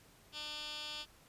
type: tone with band-pass filter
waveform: 15% pulse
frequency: 300 Hz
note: D4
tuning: 37 cents sharp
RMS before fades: -44 dBFS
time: 0.32-1.06 s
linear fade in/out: 50 ms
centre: 3800 Hz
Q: 3.9
effects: pink hiss -63 dBFS RMS until 1.28 s + resampled to 32000 Hz